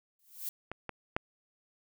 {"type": "noise with exponential growth", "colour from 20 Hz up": "violet", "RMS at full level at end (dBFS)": -34, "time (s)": [0.19, 0.49], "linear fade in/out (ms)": 2, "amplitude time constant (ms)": 64}
{"type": "clicks", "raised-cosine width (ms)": 0.5, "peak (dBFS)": [-23, -22, -14], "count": 3, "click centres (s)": [0.716, 0.893, 1.165]}
{"effects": []}